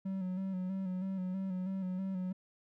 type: tone with vibrato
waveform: triangle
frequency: 187.7 Hz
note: F#3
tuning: 25 cents sharp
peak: -32 dBFS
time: 0.05-2.33 s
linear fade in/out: 10 ms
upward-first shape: square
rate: 3.1 Hz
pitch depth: 37 cents each way
effects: none